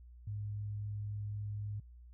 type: tone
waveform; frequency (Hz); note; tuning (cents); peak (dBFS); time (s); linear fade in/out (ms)
sine; 103.83; G#2; 0; -37; 0.27-1.8; 5
effects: added 60 Hz sine -52 dBFS peak until 2.13 s